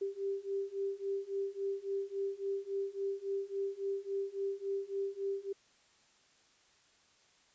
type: beating tone pair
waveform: sine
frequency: 392 / 395.6 Hz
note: G4 / G4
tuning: 0 / +16 cents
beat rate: 3.6 Hz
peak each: -38 / -37 dBFS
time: 0.01-5.53 s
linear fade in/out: 10 ms
effects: white hiss -67 dBFS RMS until 7.54 s + resampled to 16000 Hz